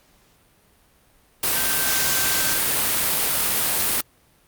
sine tone in noise, 1557 Hz, G6, 12 cents flat, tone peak -30 dBFS, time 1.56-2.59 s, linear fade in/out 5 ms, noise white, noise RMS -21 dBFS, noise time 1.43-4.01 s, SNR -12 dB, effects pink hiss -58 dBFS RMS until 4.47 s + Opus 48 kbps

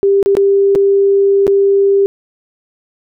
sine tone with dropouts, 396.1 Hz, G4, 18 cents sharp, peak -7 dBFS, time 0.03-2.06 s, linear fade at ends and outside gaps 0 ms, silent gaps 0.228-0.26 / 0.352-0.369 / 0.751-0.757 / 1.468-1.478 s, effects none

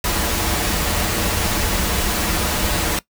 pink noise with comb filter, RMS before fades -20 dBFS, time 0.04-2.99 s, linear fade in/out 2 ms, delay 7.6 ms, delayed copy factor -0.55, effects noise-tail reverb RT60 0.1 s tail -19 dB re dry

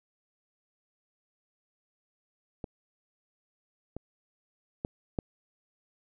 clicks, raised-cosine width 2 ms, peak -23 / -24 / -18 / -16 dBFS, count 4, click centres 2.642 / 3.966 / 4.849 / 5.188 s, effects none

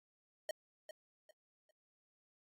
square tone with echo, 622.3 Hz, D#5, in tune, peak -37 dBFS, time 0.49-0.51 s, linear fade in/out 2 ms, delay 400 ms, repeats 3, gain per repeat -11 dB, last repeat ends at 1.71 s, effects AAC 48 kbps

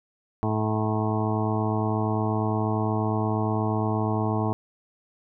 harmonic tone with a mistuned harmonic, 108.5 Hz, A2, 24 cents flat, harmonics 1 / 2 / 3 / 4 / 6 / 7 / 8 / 9 / 10, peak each -26 / -29 / -31 / -32 / -34 / -34 / -35 / -36 / -36 dBFS, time 0.43-4.53 s, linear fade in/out 0 ms, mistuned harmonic 9, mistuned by -28 cents, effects none

